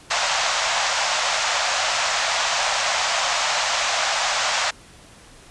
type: band-pass noise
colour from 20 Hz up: pink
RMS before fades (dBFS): -22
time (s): 0.1-4.71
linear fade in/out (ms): 10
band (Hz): 610 to 7400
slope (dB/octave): 48
effects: pink hiss -47 dBFS RMS until 5.5 s + resampled to 24000 Hz